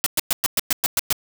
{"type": "noise bursts", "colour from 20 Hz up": "white", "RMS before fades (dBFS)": -19, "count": 9, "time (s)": [0.04, 1.127], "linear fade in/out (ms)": 0, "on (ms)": 23, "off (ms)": 110, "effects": []}